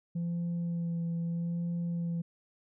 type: tone with vibrato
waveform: sine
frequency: 170 Hz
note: F3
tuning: 46 cents flat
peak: -28 dBFS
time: 0.15-2.22 s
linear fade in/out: 10 ms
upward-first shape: sine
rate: 0.79 Hz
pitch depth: 18 cents each way
effects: tanh soft clip ceiling -29 dBFS